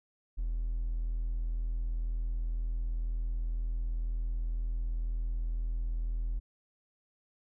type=tone with hard clipping; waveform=triangle; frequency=41 Hz; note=E1; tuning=9 cents flat; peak=-30 dBFS; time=0.37-6.4 s; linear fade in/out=20 ms; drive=3 dB; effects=none